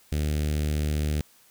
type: tone with notch filter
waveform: sawtooth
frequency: 75 Hz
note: D2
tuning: 37 cents sharp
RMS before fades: -26 dBFS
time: 0.12-1.21 s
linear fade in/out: 0 ms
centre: 1000 Hz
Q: 0.52
effects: white hiss -58 dBFS RMS until 1.5 s